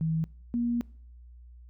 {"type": "tone pair in turn", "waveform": "sine", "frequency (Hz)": [160.6, 237.9], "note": ["E3", "A#3"], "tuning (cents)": [-45, 35], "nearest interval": "perfect fifth", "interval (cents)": 680, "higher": "second", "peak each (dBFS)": -25, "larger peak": "neither", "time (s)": [[0.01, 0.24], [0.54, 0.81]], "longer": "second", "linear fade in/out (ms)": 0, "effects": ["noise-tail reverb RT60 0.6 s tail -24 dB re dry", "added 60 Hz sine -47 dBFS peak until 1.69 s"]}